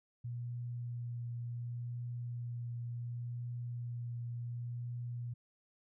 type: tone with vibrato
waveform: sine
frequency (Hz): 120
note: B2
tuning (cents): -49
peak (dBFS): -38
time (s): 0.24-5.34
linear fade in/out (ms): 10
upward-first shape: triangle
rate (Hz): 0.69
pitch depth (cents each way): 14
effects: none